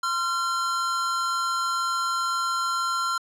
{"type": "tone pair together", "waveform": "square", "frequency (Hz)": [1044, 1371], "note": ["C6", "F6"], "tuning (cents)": [-4, -32], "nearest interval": "perfect fourth", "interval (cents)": 472, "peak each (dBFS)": [-32, -25], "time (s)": [0.03, 3.18], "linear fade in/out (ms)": 5, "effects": ["low-pass 9000 Hz 12 dB/octave"]}